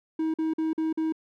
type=tone bursts; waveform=triangle; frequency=318.4 Hz; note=D#4; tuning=40 cents sharp; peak=-22 dBFS; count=5; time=0.19-1.124 s; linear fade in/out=5 ms; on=150 ms; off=46 ms; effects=none